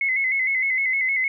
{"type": "tone with vibrato", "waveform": "sine", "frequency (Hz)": 2112, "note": "C7", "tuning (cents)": 16, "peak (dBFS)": -19, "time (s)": [0.01, 1.28], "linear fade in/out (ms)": 2, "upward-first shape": "square", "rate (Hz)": 6.5, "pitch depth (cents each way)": 59, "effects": []}